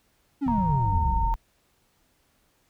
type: exponential sweep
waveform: triangle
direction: down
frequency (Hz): 293.8 to 36.36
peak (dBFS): -21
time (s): 0.41-1.36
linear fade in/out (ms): 20
type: low-pass noise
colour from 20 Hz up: pink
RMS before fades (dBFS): -30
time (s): 0.46-1.28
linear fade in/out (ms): 5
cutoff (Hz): 190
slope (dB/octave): 96
type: tone with pitch glide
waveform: sine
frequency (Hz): 932.3 to 915.2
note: A#5 to A#5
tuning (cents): 0 to -32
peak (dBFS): -25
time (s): 0.48-1.34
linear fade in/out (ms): 0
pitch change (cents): -32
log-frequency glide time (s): 0.69-1
effects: pink hiss -67 dBFS RMS until 2.69 s